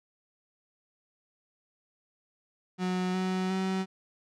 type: tone with pitch steps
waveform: 35% pulse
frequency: 183.1 / 186.19 / 189.34 Hz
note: F#3 / F#3 / F#3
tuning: -18 / +11 / +40 cents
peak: -26 dBFS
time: 2.78-3.86 s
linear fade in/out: 50 ms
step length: 360 ms
effects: low-pass 6000 Hz 12 dB/octave